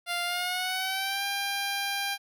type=tone with pitch glide; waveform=10% pulse; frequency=698.5 to 797.7 Hz; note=F5 to G5; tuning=0 to +30 cents; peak=-20 dBFS; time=0.06-2.18 s; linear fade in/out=50 ms; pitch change=+230 cents; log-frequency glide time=0.24-1.24 s; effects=none